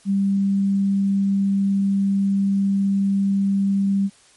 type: tone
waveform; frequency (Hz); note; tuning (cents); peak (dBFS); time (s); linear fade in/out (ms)
sine; 197; G3; +9; -16; 0.05-4.1; 50
effects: white hiss -53 dBFS RMS until 4.36 s + MP3 48 kbps